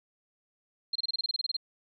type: tone bursts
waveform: sine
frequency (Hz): 4186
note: C8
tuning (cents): 0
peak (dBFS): -27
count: 13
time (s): 0.93-1.567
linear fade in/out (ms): 5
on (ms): 25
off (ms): 26
effects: none